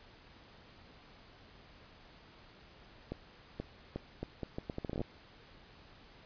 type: accelerating click train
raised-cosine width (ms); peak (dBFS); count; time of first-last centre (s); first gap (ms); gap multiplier
2; -24; 16; 3.12-5.014; 480; 0.75
effects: pink hiss -58 dBFS RMS until 6.25 s + resampled to 11025 Hz